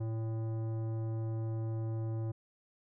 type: tone with tanh clipping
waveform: sine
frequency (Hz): 112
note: A2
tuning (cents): +31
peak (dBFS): -35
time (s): 0-2.32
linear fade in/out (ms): 10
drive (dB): 14
effects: none